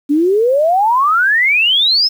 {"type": "exponential sweep", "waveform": "sine", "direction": "up", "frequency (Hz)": [279.4, 5340], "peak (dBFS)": -9, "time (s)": [0.09, 2.09], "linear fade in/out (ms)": 20, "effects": ["7-bit"]}